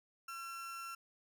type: tone with amplitude modulation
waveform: 35% pulse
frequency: 1355 Hz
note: E6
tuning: 47 cents sharp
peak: -40 dBFS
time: 0.28-0.95 s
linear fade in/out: 5 ms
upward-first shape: sine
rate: 291 Hz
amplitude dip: 35%
effects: none